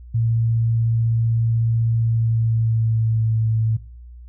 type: tone with pitch glide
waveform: sine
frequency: 114.5 to 111.5 Hz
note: A#2 to A2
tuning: -31 to +23 cents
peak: -16 dBFS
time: 0.14-3.77 s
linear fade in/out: 10 ms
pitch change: -46 cents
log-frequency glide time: 1.96-3.34 s
effects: noise-tail reverb RT60 0.5 s tail -22 dB re dry + added 60 Hz sine -37 dBFS peak until 4.28 s